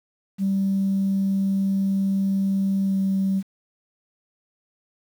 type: tone with pitch glide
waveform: sine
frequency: 194.7 to 192.91 Hz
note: G3 to G3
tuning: -12 to -27 cents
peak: -18 dBFS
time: 0.38-3.43 s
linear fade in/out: 50 ms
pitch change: -15 cents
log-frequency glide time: 2.84-2.96 s
effects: tanh soft clip ceiling -15 dBFS + 8-bit